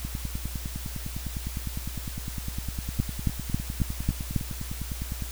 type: two click trains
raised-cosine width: 5 ms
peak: -11 / -20 dBFS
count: 6 / 52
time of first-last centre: 3-4.362 / 0.05-5.222 s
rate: 3.67 / 9.86 Hz
effects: added 60 Hz sine -35 dBFS peak until 5.31 s + white hiss -41 dBFS RMS until 5.31 s